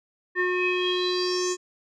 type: tone with low-pass filter sweep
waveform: square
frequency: 362 Hz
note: F#4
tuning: 38 cents flat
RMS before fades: -25 dBFS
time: 0.35-1.57 s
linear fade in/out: 50 ms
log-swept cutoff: 1800 to 7000 Hz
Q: 8.4
effects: none